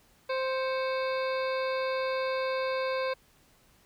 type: harmonic tone with a mistuned harmonic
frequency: 523.3 Hz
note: C5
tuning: in tune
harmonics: 1 / 2 / 3 / 4 / 5 / 7 / 8 / 9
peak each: -29 / -35 / -39 / -41 / -43 / -46 / -47 / -48 dBFS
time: 0.29-3.14 s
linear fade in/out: 10 ms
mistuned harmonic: 4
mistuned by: +99 cents
effects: pink hiss -63 dBFS RMS until 3.85 s